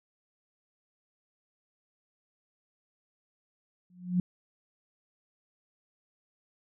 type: tone with exponential growth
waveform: sine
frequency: 179.6 Hz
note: F3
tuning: 49 cents sharp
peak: -20 dBFS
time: 3.9-4.2 s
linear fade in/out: 2 ms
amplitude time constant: 64 ms
effects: none